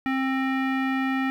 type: tone with low-pass filter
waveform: square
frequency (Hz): 265.1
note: C4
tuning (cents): +23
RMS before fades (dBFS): -25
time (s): 0.06-1.3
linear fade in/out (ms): 0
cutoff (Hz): 2100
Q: 3
effects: 9-bit